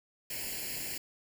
white noise with comb filter, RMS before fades -38 dBFS, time 0.3-0.98 s, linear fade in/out 5 ms, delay 0.41 ms, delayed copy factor +0.9, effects none

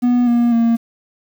triangle tone with pitch steps, 244.6 / 237.9 / 231.4 Hz, B3 / A#3 / A#3, -16 / +35 / -13 cents, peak -9 dBFS, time 0.02-0.77 s, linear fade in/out 20 ms, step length 250 ms, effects 7-bit

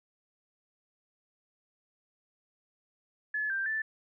sine tone with pitch steps, 1715 / 1577 / 1760 Hz, A6 / G6 / A6, -45 / +10 / 0 cents, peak -29 dBFS, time 3.34-3.82 s, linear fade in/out 5 ms, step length 160 ms, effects none

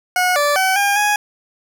20% pulse tone with pitch steps, 728 / 582 / 759 / 806 / 831 Hz, F#5 / D5 / F#5 / G5 / G#5, -28 / -16 / +44 / +48 / +1 cents, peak -9 dBFS, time 0.16-1.16 s, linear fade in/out 2 ms, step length 200 ms, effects none

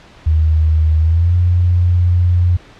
sine tone with pitch glide, 78.7 to 88.34 Hz, D#2 to F2, +20 to +20 cents, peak -9 dBFS, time 0.26-2.57 s, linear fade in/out 10 ms, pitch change +200 cents, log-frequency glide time 0.99-1.35 s, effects pink hiss -42 dBFS RMS until 2.79 s + low-pass 4000 Hz 12 dB/octave

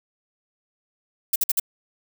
violet noise bursts, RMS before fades -20 dBFS, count 4, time 1.33-1.598 s, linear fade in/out 5 ms, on 28 ms, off 52 ms, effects none

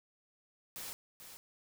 white noise with echo, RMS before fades -44 dBFS, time 0.76-0.93 s, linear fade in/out 0 ms, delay 440 ms, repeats 1, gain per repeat -8 dB, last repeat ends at 1.37 s, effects none

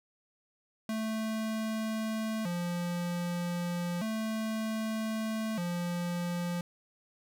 square tone with vibrato, 196 Hz, G3, in tune, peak -32 dBFS, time 0.89-6.61 s, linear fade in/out 2 ms, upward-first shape square, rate 0.32 Hz, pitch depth 200 cents each way, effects none

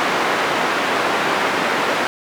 white band-pass noise, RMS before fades -19 dBFS, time 0-2.07 s, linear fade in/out 0 ms, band 260 to 1600 Hz, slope 12 dB/octave, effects none

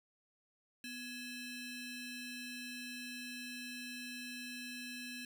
25% pulse ring-modulated tone, 1428 Hz, F6, 38 cents sharp, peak -37 dBFS, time 0.84-5.25 s, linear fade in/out 2 ms, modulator 1180 Hz, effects none

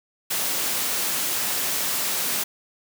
white high-pass noise, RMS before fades -25 dBFS, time 0.3-2.44 s, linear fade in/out 10 ms, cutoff 140 Hz, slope 12 dB/octave, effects none

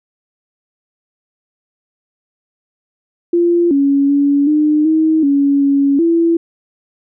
sine tone with pitch steps, 344.7 / 279.2 / 283.6 / 302.3 / 316.6 / 281 / 279.2 / 334.5 Hz, F4 / C#4 / C#4 / D#4 / D#4 / C#4 / C#4 / E4, -23 / +13 / +40 / -50 / +30 / +24 / +13 / +25 cents, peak -9 dBFS, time 3.33-6.37 s, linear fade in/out 5 ms, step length 380 ms, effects none

